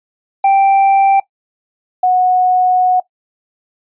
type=tone pair in turn; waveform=triangle / sine; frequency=784 / 734 Hz; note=G5 / F#5; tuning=0 / -14 cents; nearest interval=minor second; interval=114 cents; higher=first; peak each=-5 / -8 dBFS; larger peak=first; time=0.44-1.2 / 2.03-3 s; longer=second; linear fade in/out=5 ms; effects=noise-tail reverb RT60 0.1 s tail -18 dB re dry + resampled to 8000 Hz